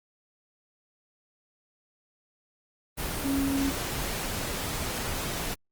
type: tone in noise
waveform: sine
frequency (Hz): 274.3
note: C#4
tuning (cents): -18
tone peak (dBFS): -25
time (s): 3.24-3.71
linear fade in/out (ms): 20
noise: pink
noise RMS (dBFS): -32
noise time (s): 2.97-5.55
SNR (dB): +4
effects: Opus 24 kbps